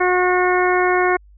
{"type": "harmonic tone", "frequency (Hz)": 362.8, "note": "F#4", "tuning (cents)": -34, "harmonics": [1, 2, 3, 4, 5, 6], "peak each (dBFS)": [-17, -20, -22, -23, -24, -25], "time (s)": [0, 1.17], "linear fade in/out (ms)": 10, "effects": ["added 50 Hz sine -44 dBFS peak until 1.37 s"]}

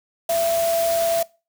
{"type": "tone in noise", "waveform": "sine", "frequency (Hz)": 670, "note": "E5", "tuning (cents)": 28, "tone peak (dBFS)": -18, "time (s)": [0.29, 1.23], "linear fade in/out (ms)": 5, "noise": "white", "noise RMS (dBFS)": -29, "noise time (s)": [0.29, 1.23], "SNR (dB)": 8, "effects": ["noise-tail reverb RT60 0.3 s tail -22 dB re dry"]}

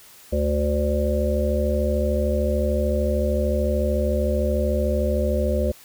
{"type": "harmonic tone", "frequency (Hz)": 73.42, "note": "D2", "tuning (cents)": 0, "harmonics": [1, 3, 5, 7, 8], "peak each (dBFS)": [-22, -27, -29, -26, -26], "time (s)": [0.32, 5.72], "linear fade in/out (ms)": 10, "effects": ["white hiss -48 dBFS RMS until 5.84 s"]}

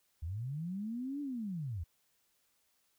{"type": "linear two-way sweep", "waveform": "sine", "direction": "up then down", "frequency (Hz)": [73.42, 293.7, 73.42], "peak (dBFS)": -36, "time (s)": [0.22, 1.84], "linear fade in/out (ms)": 10, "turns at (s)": 1.21, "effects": ["white hiss -75 dBFS RMS until 2.98 s"]}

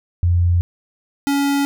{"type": "tone pair in turn", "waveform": ["sine", "square"], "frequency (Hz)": [87.31, 281.1], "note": ["F2", "C#4"], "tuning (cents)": [0, 24], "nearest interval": "octave + minor sixth", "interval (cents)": 2024, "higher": "second", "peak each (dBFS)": [-12, -16], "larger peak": "first", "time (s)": [[0.23, 0.61], [1.27, 1.65]], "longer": "neither", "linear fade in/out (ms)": 0, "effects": []}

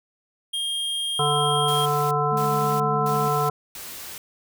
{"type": "tone", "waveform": "square", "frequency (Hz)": 3225, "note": "G7", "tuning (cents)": 48, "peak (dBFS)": -25, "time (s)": [0.53, 1.86], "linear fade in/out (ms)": 10}
{"type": "harmonic tone", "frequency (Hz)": 146.83, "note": "D3", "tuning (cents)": 0, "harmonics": [1, 3, 5, 7, 9], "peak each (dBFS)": [-26, -26, -26, -26, -26], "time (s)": [1.19, 3.5], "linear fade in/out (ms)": 5}
{"type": "noise bursts", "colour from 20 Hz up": "white", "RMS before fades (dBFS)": -37, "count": 4, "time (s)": [1.68, 4.18], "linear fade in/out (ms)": 2, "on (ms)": 430, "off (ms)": 260}
{"type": "tone with tremolo", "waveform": "triangle", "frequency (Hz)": 212.8, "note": "G#3", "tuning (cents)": 42, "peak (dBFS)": -27, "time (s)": [2.32, 3.28], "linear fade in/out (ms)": 0, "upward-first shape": "triangle", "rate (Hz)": 10, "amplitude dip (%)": 40}
{"effects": []}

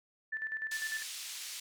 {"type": "tone with tremolo", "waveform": "sine", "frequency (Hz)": 1760, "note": "A6", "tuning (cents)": 0, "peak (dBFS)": -33, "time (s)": [0.32, 1.03], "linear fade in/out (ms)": 10, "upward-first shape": "square", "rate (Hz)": 10, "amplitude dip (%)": 60}
{"type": "band-pass noise", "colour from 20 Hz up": "pink", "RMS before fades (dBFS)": -43, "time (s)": [0.71, 1.6], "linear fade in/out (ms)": 5, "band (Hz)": [3400, 9600], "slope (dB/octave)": 12}
{"effects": []}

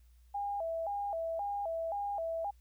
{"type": "tone with vibrato", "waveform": "sine", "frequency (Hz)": 730, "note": "F#5", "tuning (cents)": -24, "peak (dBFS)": -33, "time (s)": [0.34, 2.51], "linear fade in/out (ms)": 10, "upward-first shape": "square", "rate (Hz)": 1.9, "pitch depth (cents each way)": 180, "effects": ["added 60 Hz sine -58 dBFS peak until 2.6 s", "white hiss -75 dBFS RMS until 2.6 s"]}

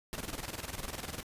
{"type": "noise with tremolo", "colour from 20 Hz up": "pink", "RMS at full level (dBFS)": -38, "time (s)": [0.13, 1.23], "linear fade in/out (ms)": 0, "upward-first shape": "square", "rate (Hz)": 20, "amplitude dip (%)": 70, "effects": ["resampled to 32000 Hz"]}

